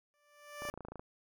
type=tone with exponential growth; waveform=15% pulse; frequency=587.3 Hz; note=D5; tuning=in tune; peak=-30 dBFS; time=0.14-0.7 s; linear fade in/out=0 ms; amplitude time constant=120 ms
type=clicks; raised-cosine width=1 ms; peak=-31 dBFS; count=11; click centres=0.621 / 0.652 / 0.688 / 0.74 / 0.776 / 0.807 / 0.85 / 0.885 / 0.92 / 0.957 / 0.995 s
effects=none